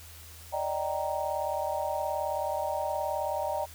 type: chord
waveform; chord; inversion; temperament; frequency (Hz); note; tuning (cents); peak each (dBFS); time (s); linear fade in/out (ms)
sine; Eb major seventh; third; just; 583.4 / 622.3 / 777.8 / 933.4; D5 / Eb5 / G5 / Bb5; -12 / 0 / -14 / +2; -34; 0.52-3.66; 20
effects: added 81 Hz sine -49 dBFS peak until 3.74 s + white hiss -50 dBFS RMS until 3.74 s